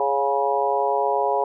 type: harmonic tone with a mistuned harmonic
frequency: 138.6 Hz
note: C#3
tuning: in tune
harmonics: 3 / 4 / 5 / 6 / 7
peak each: -25 / -25 / -25 / -25 / -25 dBFS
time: 0-1.44 s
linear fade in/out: 2 ms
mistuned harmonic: 5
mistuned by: +28 cents
effects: none